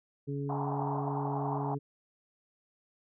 harmonic tone, 141 Hz, C#3, 30 cents sharp, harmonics 1 / 2 / 3, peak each -34 / -38 / -39 dBFS, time 0.27-1.79 s, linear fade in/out 20 ms
white band-pass noise, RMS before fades -37 dBFS, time 0.49-1.75 s, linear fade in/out 5 ms, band 690 to 970 Hz, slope 48 dB/octave
effects none

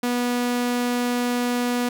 sawtooth tone, 244 Hz, B3, 21 cents flat, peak -17 dBFS, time 0.03-1.89 s, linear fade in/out 5 ms, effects none

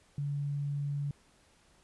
sine tone, 143.1 Hz, D3, 45 cents flat, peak -31 dBFS, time 0.18-1.11 s, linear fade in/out 2 ms, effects pink hiss -65 dBFS RMS until 1.83 s + resampled to 24000 Hz

